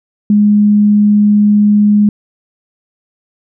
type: tone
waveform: sine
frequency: 207.7 Hz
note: G#3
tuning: in tune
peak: -5 dBFS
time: 0.3-2.09 s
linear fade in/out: 2 ms
effects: none